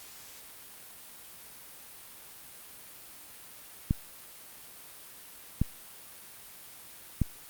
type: clicks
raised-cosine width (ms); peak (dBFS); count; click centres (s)
5; -12; 3; 3.909 / 5.616 / 7.217
effects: white hiss -49 dBFS RMS until 7.49 s + Opus 48 kbps